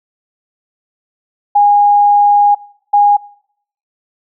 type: tone bursts at uneven times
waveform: sine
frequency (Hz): 820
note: G#5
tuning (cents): -22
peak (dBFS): -5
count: 2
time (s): 1.55-2.55 / 2.93-3.17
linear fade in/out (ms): 10
effects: noise-tail reverb RT60 0.7 s tail -24 dB re dry